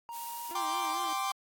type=tone with pitch glide; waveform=triangle; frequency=936 to 948 Hz; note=A#5 to A#5; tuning=+7 to +29 cents; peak=-37 dBFS; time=0.09-0.93 s; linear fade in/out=0 ms; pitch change=+22 cents; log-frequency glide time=0.21-0.56 s
type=noise; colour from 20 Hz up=blue; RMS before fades=-43 dBFS; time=0.11-0.56 s; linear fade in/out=50 ms
type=tone with vibrato; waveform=sawtooth; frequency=333 Hz; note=E4; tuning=18 cents sharp; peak=-39 dBFS; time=0.51-1.13 s; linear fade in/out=0 ms; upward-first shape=sine; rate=4.5 Hz; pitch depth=110 cents each way
type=chord; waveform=45% pulse; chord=G suspended fourth; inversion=none; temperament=equal; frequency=784 / 1046.5 / 1174.7 Hz; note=G5 / C6 / D6; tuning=0 / 0 / 0 cents; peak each=-35 dBFS; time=0.55-1.32 s; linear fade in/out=5 ms
effects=AAC 64 kbps